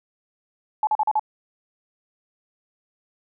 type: tone bursts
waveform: sine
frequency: 858 Hz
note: A5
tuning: 44 cents flat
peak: -17 dBFS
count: 5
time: 0.83-1.195 s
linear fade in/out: 2 ms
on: 41 ms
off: 40 ms
effects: none

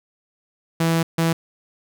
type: tone bursts at uneven times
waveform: sawtooth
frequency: 164.81 Hz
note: E3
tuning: in tune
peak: -13 dBFS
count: 2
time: 0.8-1.03 / 1.18-1.33 s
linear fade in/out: 5 ms
effects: none

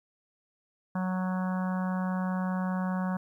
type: harmonic tone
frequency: 185 Hz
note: F#3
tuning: in tune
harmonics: 1 / 3 / 4 / 5 / 6 / 7 / 8 / 9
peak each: -28 / -41 / -41 / -41 / -41 / -48 / -44 / -48 dBFS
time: 0.95-3.17 s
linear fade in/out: 5 ms
effects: 11-bit

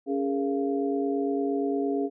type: tone cluster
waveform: sine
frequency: 279.5 / 412.2 / 460.9 / 690 Hz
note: C#4 / G#4 / A#4 / F5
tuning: +14 / -13 / -20 / -21 cents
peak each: -27 / -28 / -36 / -35 dBFS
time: 0.06-2.1 s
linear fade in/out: 50 ms
effects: none

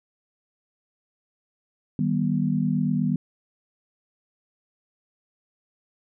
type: chord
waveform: sine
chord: Eb augmented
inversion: none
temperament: just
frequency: 155.56 / 194.45 / 243.1 Hz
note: Eb3 / G3 / B3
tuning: 0 / -14 / -27 cents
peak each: -25 dBFS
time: 1.99-3.16 s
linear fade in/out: 2 ms
effects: none

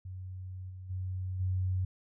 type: tone with level steps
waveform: sine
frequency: 92.8 Hz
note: F#2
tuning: 6 cents sharp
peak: -39 / -42 / -33 / -28 dBFS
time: 0.05-1.85 s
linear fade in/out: 5 ms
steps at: 0.69 / 0.89 / 1.39 s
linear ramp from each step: 20 ms
effects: none

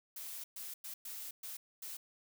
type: noise bursts at uneven times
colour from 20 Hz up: blue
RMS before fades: -45 dBFS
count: 6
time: 0.16-0.44 / 0.56-0.74 / 0.84-0.94 / 1.05-1.31 / 1.43-1.57 / 1.82-1.97 s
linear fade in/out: 5 ms
effects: none

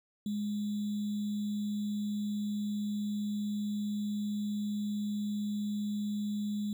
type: tone with sample-and-hold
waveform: sine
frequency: 207.7 Hz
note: G#3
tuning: in tune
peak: -31 dBFS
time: 0.26-6.73 s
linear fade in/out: 2 ms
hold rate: 3675 Hz
effects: none

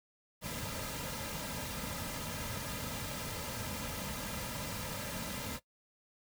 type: noise with comb filter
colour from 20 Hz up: pink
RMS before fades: -40 dBFS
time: 0.41-5.6 s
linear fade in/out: 50 ms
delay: 2.7 ms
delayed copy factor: -0.65
effects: noise-tail reverb RT60 0.1 s tail -18 dB re dry

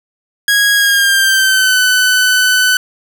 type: tone with pitch glide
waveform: sawtooth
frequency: 1650 to 1504.3 Hz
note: G#6 to F#6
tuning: -12 to +28 cents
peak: -5 dBFS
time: 0.48-2.77 s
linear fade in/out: 2 ms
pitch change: -160 cents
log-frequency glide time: 0.75-1.79 s
effects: none

